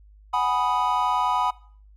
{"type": "chord", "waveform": "triangle", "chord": "G# minor seventh", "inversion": "third", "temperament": "equal", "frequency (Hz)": [740, 830.6, 987.8, 1244.5], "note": ["F#5", "G#5", "B5", "D#6"], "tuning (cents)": [0, 0, 0, 0], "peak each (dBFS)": [-26, -26, -21, -26], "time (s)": [0.33, 1.51], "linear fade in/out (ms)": 10, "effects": ["noise-tail reverb RT60 0.5 s tail -21 dB re dry", "added 51 Hz sine -48 dBFS peak until 1.96 s"]}